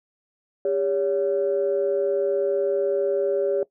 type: tone pair together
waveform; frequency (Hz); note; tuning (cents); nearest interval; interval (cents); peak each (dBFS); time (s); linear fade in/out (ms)
sine; 401 / 565.2; G4 / C#5; +39 / +34; tritone; 595; -22; 0.65-3.63; 2
effects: noise-tail reverb RT60 0.1 s tail -19 dB re dry + tanh soft clip ceiling -13 dBFS